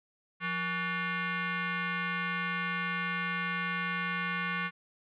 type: tone with frequency modulation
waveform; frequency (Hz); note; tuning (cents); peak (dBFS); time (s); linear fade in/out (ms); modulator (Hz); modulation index
sine; 175.1; F3; +5; -30; 0.4-4.71; 50; 650; 3.6
effects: none